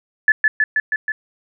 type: tone with echo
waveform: sine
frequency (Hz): 1730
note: A6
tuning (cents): -30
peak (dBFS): -8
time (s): 0.28-0.32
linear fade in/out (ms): 2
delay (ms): 160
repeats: 5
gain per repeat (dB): -2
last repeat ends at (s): 1.12
effects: none